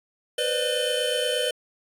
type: tone cluster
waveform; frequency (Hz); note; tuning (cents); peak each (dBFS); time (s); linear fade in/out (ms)
square; 492.7 / 521 / 599 / 3064; B4 / C5 / D5 / G7; -4 / -7 / +34 / -40; -28 / -33 / -30 / -28; 0.38-1.51; 5
effects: resampled to 32000 Hz